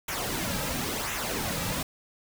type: noise with flanger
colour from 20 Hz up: pink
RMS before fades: -31 dBFS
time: 0.08-1.83 s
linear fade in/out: 5 ms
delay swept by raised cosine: 0.21 to 2.81 ms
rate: 0.96 Hz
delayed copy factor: -0.6
effects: none